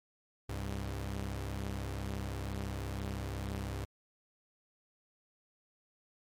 sawtooth tone pair together, 65.89 / 99.9 Hz, C2 / G2, +13 / +33 cents, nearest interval perfect fifth, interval 720 cents, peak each -35 / -35 dBFS, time 0.49-3.85 s, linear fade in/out 5 ms, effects MP3 96 kbps

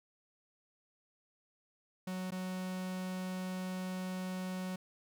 45% pulse tone with dropouts, 185 Hz, F#3, in tune, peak -37 dBFS, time 2.07-4.76 s, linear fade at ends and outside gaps 5 ms, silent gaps 2.307-2.319 s, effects none

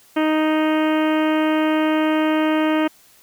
harmonic tone, 311.1 Hz, D#4, in tune, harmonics 1 / 2 / 3 / 4 / 5 / 6 / 7 / 8 / 9 / 10, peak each -17 / -23 / -27 / -29 / -31 / -33 / -34 / -35 / -36 / -37 dBFS, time 0.16-2.88 s, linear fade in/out 10 ms, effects white hiss -52 dBFS RMS until 3.22 s

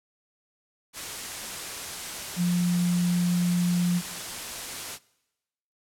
sine tone in noise, 176.3 Hz, F3, 17 cents sharp, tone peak -21 dBFS, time 2.36-4.02 s, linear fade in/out 50 ms, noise white, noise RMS -35 dBFS, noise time 0.93-4.99 s, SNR +11 dB, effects noise-tail reverb RT60 1.0 s tail -23 dB re dry + low-pass 11000 Hz 12 dB/octave

